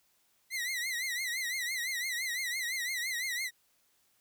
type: tone with vibrato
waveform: sawtooth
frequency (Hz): 2005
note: B6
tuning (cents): +26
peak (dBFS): -29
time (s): 0.5-3.51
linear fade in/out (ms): 50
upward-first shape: triangle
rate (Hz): 5.9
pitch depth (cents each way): 140
effects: white hiss -71 dBFS RMS until 4.2 s